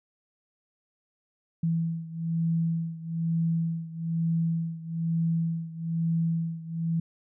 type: beating tone pair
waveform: sine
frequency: 164.81 / 165.91 Hz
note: E3 / E3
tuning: 0 / +11 cents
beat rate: 1.1 Hz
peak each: -27 / -30 dBFS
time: 1.63-7 s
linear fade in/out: 5 ms
effects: none